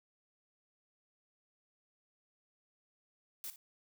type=noise with echo; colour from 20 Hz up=blue; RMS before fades=-43 dBFS; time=3.44-3.5 s; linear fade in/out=0 ms; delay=59 ms; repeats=1; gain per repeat=-13 dB; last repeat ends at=3.559 s; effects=none